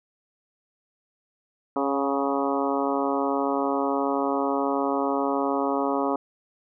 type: harmonic tone with a mistuned harmonic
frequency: 138.59 Hz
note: C#3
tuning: in tune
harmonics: 2 / 3 / 4 / 5 / 6 / 7 / 8 / 9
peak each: -27 / -29 / -30 / -31 / -32 / -32 / -33 / -34 dBFS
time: 1.76-6.16 s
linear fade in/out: 2 ms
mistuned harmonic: 5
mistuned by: +29 cents
effects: none